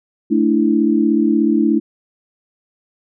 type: chord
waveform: sine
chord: A suspended fourth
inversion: none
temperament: just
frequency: 220 / 293.3 / 330 Hz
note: A3 / D4 / E4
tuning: 0 / -2 / +2 cents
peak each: -16 dBFS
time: 0.3-1.8 s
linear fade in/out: 20 ms
effects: none